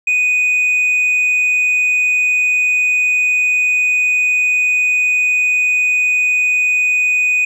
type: tone with tanh clipping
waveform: sine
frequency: 2487 Hz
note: D#7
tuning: 1 cent flat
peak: -12 dBFS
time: 0.07-7.45 s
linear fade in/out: 5 ms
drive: 2 dB
effects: none